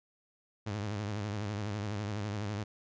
sawtooth tone with vibrato, 103.83 Hz, G#2, in tune, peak -30 dBFS, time 0.66-2.64 s, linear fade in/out 10 ms, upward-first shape sine, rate 12 Hz, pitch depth 91 cents each way, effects resampled to 16000 Hz

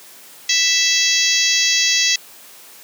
harmonic tone, 659.3 Hz, E5, in tune, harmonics 3 / 4 / 5 / 6 / 7 / 8 / 9 / 10, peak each -22 / -22 / -22 / -22 / -22 / -22 / -22 / -22 dBFS, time 0.49-2.16 s, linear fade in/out 5 ms, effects white hiss -42 dBFS RMS until 2.83 s + high-pass 200 Hz 12 dB/octave

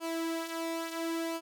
sawtooth tone with flanger, 329.6 Hz, E4, in tune, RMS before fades -35 dBFS, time 0-1.41 s, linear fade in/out 50 ms, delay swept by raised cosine 0.52 to 3.72 ms, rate 0.72 Hz, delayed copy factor -0.55, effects none

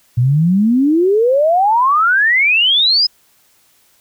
sine exponential sweep, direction up, 116.5 to 5140 Hz, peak -9 dBFS, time 0.17-3.07 s, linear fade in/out 10 ms, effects white hiss -54 dBFS RMS until 4 s

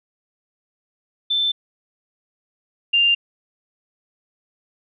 sine tone pair in turn, 3539 / 2794 Hz, A7 / F7, +9 / 0 cents, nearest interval major third, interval 409 cents, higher first, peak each -17 / -13 dBFS, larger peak second, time 1.3-1.52 / 2.93-3.15 s, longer neither, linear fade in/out 10 ms, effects none

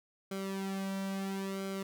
sawtooth tone with flanger, 193.9 Hz, G3, 19 cents flat, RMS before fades -37 dBFS, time 0.31-1.83 s, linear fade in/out 5 ms, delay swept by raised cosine 1.1 to 2.4 ms, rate 0.74 Hz, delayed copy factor -0.75, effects none

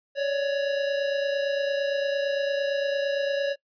square tone pair together, 558.5 / 587.3 Hz, C#5 / D5, +13 / 0 cents, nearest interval minor second, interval 87 cents, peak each -25 / -33 dBFS, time 0.15-3.56 s, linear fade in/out 50 ms, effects noise-tail reverb RT60 0.1 s tail -22 dB re dry + resampled to 11025 Hz

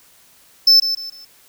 triangle tone with echo, 5274 Hz, E8, in tune, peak -6 dBFS, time 0.67-0.8 s, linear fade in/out 5 ms, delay 150 ms, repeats 3, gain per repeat -10 dB, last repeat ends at 1.25 s, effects white hiss -51 dBFS RMS until 1.48 s

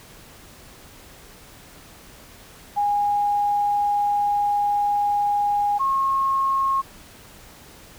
sine tone pair in turn, 820 / 1082.3 Hz, G#5 / C#6, -22 / -42 cents, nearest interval perfect fourth, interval 480 cents, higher second, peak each -18 dBFS, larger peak neither, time 2.76-5.79 / 5.79-6.82 s, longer first, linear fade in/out 20 ms, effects pink hiss -46 dBFS RMS until 7.98 s

